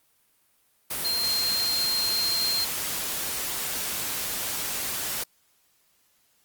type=tone in noise; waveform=sine; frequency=4186 Hz; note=C8; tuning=in tune; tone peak=-24 dBFS; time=1.04-2.65 s; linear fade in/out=10 ms; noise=white; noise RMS=-30 dBFS; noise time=0.9-5.24 s; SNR=+3 dB; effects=white hiss -66 dBFS RMS until 6.44 s + Opus 32 kbps